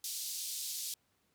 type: band-pass noise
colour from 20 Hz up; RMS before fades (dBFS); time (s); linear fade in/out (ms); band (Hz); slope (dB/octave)
pink; -40; 0.04-0.94; 2; 4000 to 15000; 24
effects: pink hiss -75 dBFS RMS until 1.34 s + high-pass 80 Hz 12 dB/octave